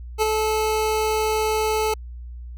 25% pulse tone with ADSR envelope, 434.1 Hz, A4, 23 cents flat, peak -12 dBFS, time 0.18-1.94 s, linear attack 41 ms, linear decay 18 ms, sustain -4 dB, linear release 5 ms, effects added 60 Hz sine -33 dBFS peak until 2.57 s

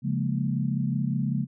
sine chord, Bb minor seventh, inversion first, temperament equal, 138.59 / 174.61 / 207.7 / 233.1 Hz, Db3 / F3 / Ab3 / Bb3, 0 / 0 / 0 / 0 cents, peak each -27 / -31 / -30 / -31 dBFS, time 0.02-1.47 s, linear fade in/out 50 ms, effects none

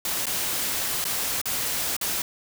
white noise with dropouts, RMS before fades -27 dBFS, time 0.05-2.22 s, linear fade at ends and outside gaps 2 ms, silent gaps 0.256-0.267 / 1.042-1.051 / 1.415-1.456 / 1.966-2.012 s, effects none

